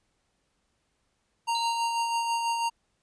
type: tone with tremolo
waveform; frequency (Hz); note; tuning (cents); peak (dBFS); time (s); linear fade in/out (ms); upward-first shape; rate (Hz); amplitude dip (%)
square; 928; A#5; -8; -25; 1.47-2.7; 20; sine; 6.1; 35
type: tone with exponential decay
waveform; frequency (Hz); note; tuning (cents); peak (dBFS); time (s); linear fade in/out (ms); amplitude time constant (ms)
sine; 4038; B7; +38; -29; 1.55-2.15; 1; 130
effects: pink hiss -74 dBFS RMS until 3.02 s + resampled to 22050 Hz